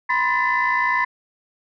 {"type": "tone cluster", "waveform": "sine", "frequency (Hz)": [982, 1042, 1764, 2021], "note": ["B5", "C6", "A6", "B6"], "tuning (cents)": [-10, -7, 4, 39], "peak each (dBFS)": -22, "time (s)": [0.09, 1.05], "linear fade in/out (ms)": 10, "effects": ["tanh soft clip ceiling -10 dBFS"]}